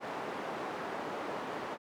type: band-pass noise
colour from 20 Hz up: white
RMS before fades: -39 dBFS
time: 0-1.78 s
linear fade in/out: 50 ms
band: 230 to 990 Hz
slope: 12 dB/octave
effects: none